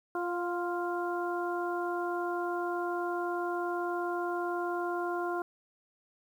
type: harmonic tone with a mistuned harmonic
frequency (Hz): 348.9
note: F4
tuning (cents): -2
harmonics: 1 / 2 / 3 / 4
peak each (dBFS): -33 / -36 / -38 / -39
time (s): 0.15-5.42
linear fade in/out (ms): 2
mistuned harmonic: 2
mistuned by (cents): +19
effects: 10-bit